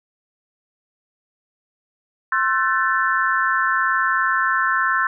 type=tone cluster; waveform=sine; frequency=1062 / 1339 / 1518 / 1758 Hz; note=C6 / E6 / F#6 / A6; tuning=+25 / +27 / +44 / -2 cents; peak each=-22 dBFS; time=2.32-5.07 s; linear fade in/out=2 ms; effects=none